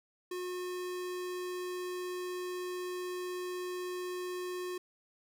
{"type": "tone", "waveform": "square", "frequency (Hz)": 361.6, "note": "F#4", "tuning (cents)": -40, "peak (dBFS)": -37, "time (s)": [0.31, 4.78], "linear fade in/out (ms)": 5, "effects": []}